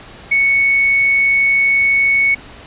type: tone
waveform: sine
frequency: 2217 Hz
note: C#7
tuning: in tune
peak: -10 dBFS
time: 0.31-2.35 s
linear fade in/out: 10 ms
effects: pink hiss -37 dBFS RMS until 2.66 s + resampled to 8000 Hz